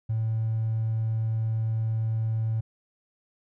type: tone with hard clipping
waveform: triangle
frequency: 111.4 Hz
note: A2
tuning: 22 cents sharp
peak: -24 dBFS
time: 0.09-2.61 s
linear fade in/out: 10 ms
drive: 3 dB
effects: none